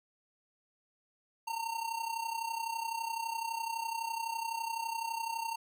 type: tone with amplitude modulation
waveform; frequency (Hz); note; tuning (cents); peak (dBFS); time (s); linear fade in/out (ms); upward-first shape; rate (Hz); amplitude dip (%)
square; 914; A#5; -34; -32; 1.47-5.56; 10; sine; 31.9; 70
effects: none